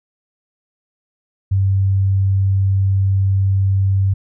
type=tone; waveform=sine; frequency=97 Hz; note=G2; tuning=18 cents flat; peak=-12 dBFS; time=1.51-4.14 s; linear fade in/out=10 ms; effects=none